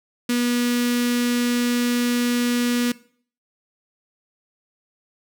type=tone with notch filter; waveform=sawtooth; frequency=242.3 Hz; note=B3; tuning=33 cents flat; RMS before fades=-21 dBFS; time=0.29-2.92 s; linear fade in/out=5 ms; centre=770 Hz; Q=0.55; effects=noise-tail reverb RT60 0.5 s tail -19 dB re dry